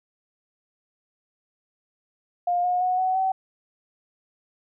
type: tone with pitch steps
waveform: sine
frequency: 707 / 720.2 / 733.6 / 747.3 / 761.3 Hz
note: F5 / F#5 / F#5 / F#5 / F#5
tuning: +21 / -47 / -15 / +17 / +49 cents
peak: -20 dBFS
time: 2.47-3.32 s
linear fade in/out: 5 ms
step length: 170 ms
effects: none